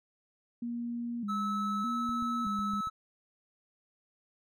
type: tone with vibrato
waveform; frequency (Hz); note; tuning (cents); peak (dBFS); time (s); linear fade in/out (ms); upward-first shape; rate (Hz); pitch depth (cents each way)
sine; 220; A3; 0; -33; 0.62-2.81; 5; square; 0.82; 130
type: tone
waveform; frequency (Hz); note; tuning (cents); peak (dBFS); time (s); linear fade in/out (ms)
triangle; 1300; E6; -24; -30; 1.28-2.9; 20
type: clicks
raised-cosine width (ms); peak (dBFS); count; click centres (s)
5; -36; 6; 2.092 / 2.225 / 2.469 / 2.591 / 2.736 / 2.872
effects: none